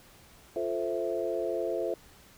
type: chord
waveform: sine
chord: F major seventh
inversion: none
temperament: equal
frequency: 349.2 / 440 / 523.3 / 659.3 Hz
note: F4 / A4 / C5 / E5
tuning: 0 / 0 / 0 / 0 cents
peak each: -34 dBFS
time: 0.56-1.94 s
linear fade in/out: 2 ms
effects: pink hiss -56 dBFS RMS until 2.37 s